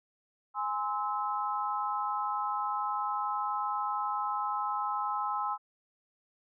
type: chord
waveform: sine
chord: Ab augmented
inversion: none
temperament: just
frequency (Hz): 830.6 / 1038.3 / 1297.8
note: Ab5 / C6 / E6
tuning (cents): 0 / -14 / -27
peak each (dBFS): -34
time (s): 0.54-5.58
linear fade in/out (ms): 50
effects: none